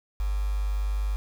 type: tone with quantisation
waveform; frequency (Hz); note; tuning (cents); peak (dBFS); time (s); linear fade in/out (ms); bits
sine; 50.1; G1; +38; -24; 0.2-1.16; 0; 7
effects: none